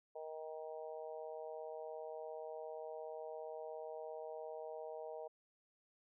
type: harmonic tone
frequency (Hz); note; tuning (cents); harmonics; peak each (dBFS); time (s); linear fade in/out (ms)
157.2; D#3; +18; 3 / 4 / 5 / 6; -48 / -48 / -53 / -58; 0.15-5.28; 10
effects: none